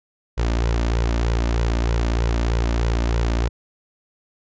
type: tone with flanger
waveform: sawtooth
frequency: 57.5 Hz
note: A#1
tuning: 23 cents flat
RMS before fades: -20 dBFS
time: 0.37-3.49 s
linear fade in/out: 20 ms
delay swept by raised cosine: 2 to 3.4 ms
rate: 3.2 Hz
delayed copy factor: +0.55
effects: resampled to 16000 Hz